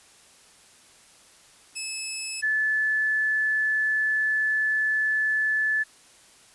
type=tone pair in turn; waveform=10% pulse / sine; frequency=2600 / 1735.3 Hz; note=E7 / A6; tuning=-24 / -24 cents; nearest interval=perfect fifth; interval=700 cents; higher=first; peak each=-21 dBFS; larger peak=neither; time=1.75-2.42 / 2.42-5.84 s; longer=second; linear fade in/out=20 ms; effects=white hiss -54 dBFS RMS until 6.54 s + resampled to 24000 Hz